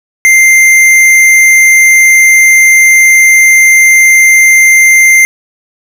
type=tone with tanh clipping; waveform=sine; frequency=2093 Hz; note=C7; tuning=in tune; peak=-3 dBFS; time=0.25-5.25 s; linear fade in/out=0 ms; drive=16 dB; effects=none